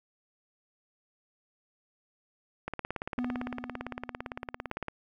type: click train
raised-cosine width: 0.5 ms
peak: -19 dBFS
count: 40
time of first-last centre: 2.68-4.883 s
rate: 17.7 Hz
type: tone with exponential decay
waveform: triangle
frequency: 246.9 Hz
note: B3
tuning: in tune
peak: -27 dBFS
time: 3.18-4.7 s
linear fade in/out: 0 ms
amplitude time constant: 330 ms
effects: none